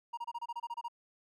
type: tone bursts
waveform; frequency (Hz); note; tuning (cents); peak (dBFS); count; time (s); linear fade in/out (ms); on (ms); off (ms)
triangle; 943; A#5; +20; -34; 11; 0.13-0.884; 10; 44; 27
effects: none